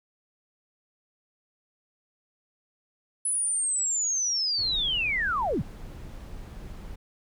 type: linear sweep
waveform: sine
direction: down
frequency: 10210 to 87.31 Hz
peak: -24 dBFS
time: 3.25-5.62 s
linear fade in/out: 5 ms
type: noise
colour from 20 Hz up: brown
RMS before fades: -40 dBFS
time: 4.58-6.96 s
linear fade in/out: 10 ms
effects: none